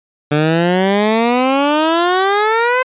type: exponential sweep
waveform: 15% pulse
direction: up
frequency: 146.5 to 519 Hz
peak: -5 dBFS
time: 0.31-2.83 s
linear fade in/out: 10 ms
effects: resampled to 8000 Hz